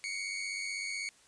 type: tone pair together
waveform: sawtooth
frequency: 2146 / 2242 Hz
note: C7 / C#7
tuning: +43 / +19 cents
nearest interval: minor second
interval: 76 cents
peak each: -37 / -33 dBFS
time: 0.04-1.09 s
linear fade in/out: 0 ms
effects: white hiss -62 dBFS RMS until 1.27 s + resampled to 22050 Hz